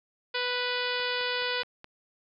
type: harmonic tone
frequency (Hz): 493.9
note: B4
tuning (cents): 0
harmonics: 1 / 2 / 3 / 4 / 5 / 6 / 7 / 8 / 9 / 10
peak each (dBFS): -34 / -37 / -34 / -37 / -37 / -37 / -37 / -40 / -39 / -43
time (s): 0.34-1.63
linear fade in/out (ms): 10
type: click train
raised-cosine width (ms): 0.3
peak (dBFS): -28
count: 5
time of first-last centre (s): 1-1.844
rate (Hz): 4.74
effects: none